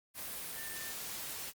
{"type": "tone in noise", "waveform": "sine", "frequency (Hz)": 1790, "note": "A6", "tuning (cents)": 29, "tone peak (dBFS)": -47, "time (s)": [0.53, 0.95], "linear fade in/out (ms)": 50, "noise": "white", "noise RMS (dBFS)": -42, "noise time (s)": [0.14, 1.53], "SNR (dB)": -8, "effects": ["Opus 32 kbps"]}